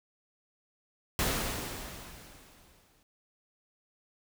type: noise with exponential decay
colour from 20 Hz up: pink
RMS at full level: -28 dBFS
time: 1.19-3.03 s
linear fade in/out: 1 ms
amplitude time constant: 400 ms
effects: none